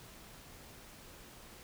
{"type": "silence", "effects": ["pink hiss -54 dBFS RMS until 1.63 s"]}